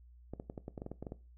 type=clicks; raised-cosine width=2 ms; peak=-28 dBFS; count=12; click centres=0.336 / 0.399 / 0.499 / 0.578 / 0.681 / 0.778 / 0.819 / 0.864 / 0.916 / 1.026 / 1.068 / 1.121 s; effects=noise-tail reverb RT60 0.3 s tail -18 dB re dry + added 60 Hz sine -55 dBFS peak until 1.37 s